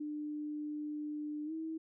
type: tone with pitch glide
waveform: sine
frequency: 299.2 to 320.7 Hz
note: D4 to E4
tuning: +32 to -48 cents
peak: -37 dBFS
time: 0-1.78 s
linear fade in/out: 10 ms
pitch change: +120 cents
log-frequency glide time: 1.45-1.52 s
effects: none